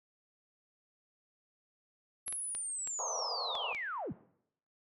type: linear sweep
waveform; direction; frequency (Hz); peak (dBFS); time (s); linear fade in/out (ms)
sine; down; 11175 to 77.78; -36; 2.26-4.13; 10
type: clicks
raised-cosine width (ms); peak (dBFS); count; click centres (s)
0.2; -27; 6; 2.28 / 2.326 / 2.55 / 2.874 / 3.553 / 3.748
type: band-pass noise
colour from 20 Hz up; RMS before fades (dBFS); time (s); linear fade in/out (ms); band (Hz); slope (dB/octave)
white; -40; 2.99-3.73; 0; 450 to 1200; 96
effects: noise-tail reverb RT60 0.7 s tail -18 dB re dry

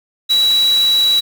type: tone in noise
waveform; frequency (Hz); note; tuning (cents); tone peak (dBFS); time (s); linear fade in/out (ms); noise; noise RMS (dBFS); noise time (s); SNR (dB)
sine; 3909; B7; -19; -10; 0.29-1.21; 20; white; -27; 0.29-1.21; +14
effects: none

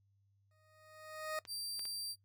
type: tone with exponential growth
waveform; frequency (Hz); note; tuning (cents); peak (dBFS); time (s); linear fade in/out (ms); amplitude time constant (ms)
20% pulse; 622.3; D#5; 0; -31; 0.51-1.39; 2; 190
type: clicks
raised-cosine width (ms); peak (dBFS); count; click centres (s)
0.2; -34; 3; 1.452 / 1.794 / 1.854
type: tone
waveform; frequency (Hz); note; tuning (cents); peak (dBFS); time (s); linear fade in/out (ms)
sawtooth; 4699; D8; 0; -37; 1.47-2.16; 50
effects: noise-tail reverb RT60 0.1 s tail -18 dB re dry + added 99 Hz sine -70 dBFS peak until 2.24 s

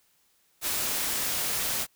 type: noise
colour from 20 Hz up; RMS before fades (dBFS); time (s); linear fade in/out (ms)
white; -29; 0.61-1.87; 50
effects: white hiss -67 dBFS RMS until 1.95 s

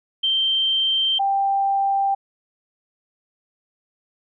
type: tone pair in turn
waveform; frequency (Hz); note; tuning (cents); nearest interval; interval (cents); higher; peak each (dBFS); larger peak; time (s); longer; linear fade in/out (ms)
sine; 3136 / 788.3; G7 / G5; 0 / +9; 2 octaves; 2391; first; -17; neither; 0.23-1.19 / 1.19-2.15; neither; 10
effects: none

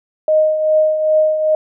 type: tone with tremolo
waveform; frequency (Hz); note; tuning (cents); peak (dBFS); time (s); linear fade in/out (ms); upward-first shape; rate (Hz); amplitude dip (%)
sine; 621; D#5; -3; -8; 0.28-1.55; 2; triangle; 2.5; 60
effects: none

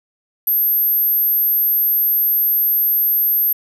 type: tone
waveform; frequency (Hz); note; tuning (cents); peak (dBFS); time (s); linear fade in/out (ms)
sine; 12860; G9; +43; -13; 0.47-3.53; 5
effects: none

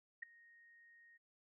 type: tone with ADSR envelope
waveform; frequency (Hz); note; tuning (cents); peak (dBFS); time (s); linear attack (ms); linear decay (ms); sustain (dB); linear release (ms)
sine; 1864.7; A#6; 0; -39; 0.22-1.18; 10; 6; -23; 19
effects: none

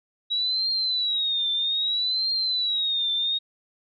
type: tone with vibrato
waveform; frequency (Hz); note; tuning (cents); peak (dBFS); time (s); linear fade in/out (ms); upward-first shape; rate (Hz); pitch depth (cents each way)
sine; 3865; B7; -38; -22; 0.3-3.39; 20; triangle; 0.62; 150
effects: none

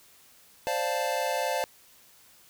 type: chord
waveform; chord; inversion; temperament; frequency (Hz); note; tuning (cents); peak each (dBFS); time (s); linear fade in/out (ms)
square; D minor seventh; third; equal; 523.3 / 587.3 / 698.5 / 880; C5 / D5 / F5 / A5; 0 / 0 / 0 / 0; -33; 0.67-1.64; 0
effects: white hiss -57 dBFS RMS until 2.49 s

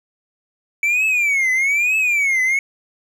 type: tone with vibrato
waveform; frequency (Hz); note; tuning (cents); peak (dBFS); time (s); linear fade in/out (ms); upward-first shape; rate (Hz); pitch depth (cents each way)
triangle; 2293; D7; -42; -13; 0.83-2.59; 2; triangle; 1.1; 230
effects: none

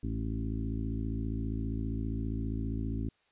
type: harmonic tone with a mistuned harmonic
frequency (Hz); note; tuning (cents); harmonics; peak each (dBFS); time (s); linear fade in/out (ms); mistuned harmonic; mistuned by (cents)
55; A1; 0; 1 / 2 / 3 / 4 / 5 / 6 / 7; -35 / -36 / -47 / -39 / -39 / -47 / -49; 0.03-3.09; 5; 6; -21
effects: white hiss -71 dBFS RMS until 3.31 s + resampled to 8000 Hz

